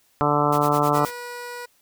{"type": "harmonic tone", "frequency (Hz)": 146.83, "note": "D3", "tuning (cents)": 0, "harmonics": [1, 2, 3, 4, 5, 6, 7, 8, 9], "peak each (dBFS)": [-26, -26, -26, -26, -26, -26, -26, -26, -26], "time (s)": [0.21, 1.05], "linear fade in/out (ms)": 0}
{"type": "noise with tremolo", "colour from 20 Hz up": "white", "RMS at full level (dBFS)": -34, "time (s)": [0.52, 1.12], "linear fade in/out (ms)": 5, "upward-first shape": "sine", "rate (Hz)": 9.5, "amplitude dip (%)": 100}
{"type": "tone", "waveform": "15% pulse", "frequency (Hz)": 485.5, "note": "B4", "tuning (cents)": -30, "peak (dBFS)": -26, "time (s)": [0.94, 1.66], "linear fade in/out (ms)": 10}
{"effects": ["white hiss -62 dBFS RMS until 1.81 s"]}